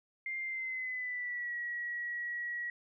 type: tone with pitch glide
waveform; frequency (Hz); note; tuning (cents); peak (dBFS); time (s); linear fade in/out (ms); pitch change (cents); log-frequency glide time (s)
sine; 2103 to 1917.4; C7 to A#6; +8 to +48; -35; 0.26-2.7; 2; -160; 0.43-1.55
effects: none